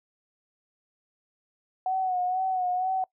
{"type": "tone with vibrato", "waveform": "sine", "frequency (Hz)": 740, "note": "F#5", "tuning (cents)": 0, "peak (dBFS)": -24, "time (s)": [1.86, 3.04], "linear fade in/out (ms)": 2, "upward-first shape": "sine", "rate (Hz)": 2.1, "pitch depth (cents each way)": 45, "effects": ["noise-tail reverb RT60 0.1 s tail -23 dB re dry"]}